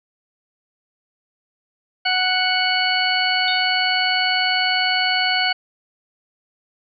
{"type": "harmonic tone", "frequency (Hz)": 740, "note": "F#5", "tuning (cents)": 0, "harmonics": [1, 2, 3, 4, 6], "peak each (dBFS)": [-23, -23, -23, -23, -23], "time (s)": [2.05, 5.53], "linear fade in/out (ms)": 10}
{"type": "tone with exponential decay", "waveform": "sine", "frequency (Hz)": 3699, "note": "A#7", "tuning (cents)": -14, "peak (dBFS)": -23, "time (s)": [3.48, 3.7], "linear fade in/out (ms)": 0, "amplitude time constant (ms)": 47}
{"effects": []}